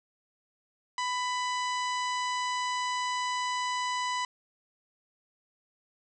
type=harmonic tone; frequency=995 Hz; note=B5; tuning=13 cents sharp; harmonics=1 / 2 / 3 / 4 / 5 / 6 / 7 / 8; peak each=-30 / -36 / -40 / -42 / -44 / -46 / -47 / -48 dBFS; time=0.98-4.25 s; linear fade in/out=2 ms; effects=none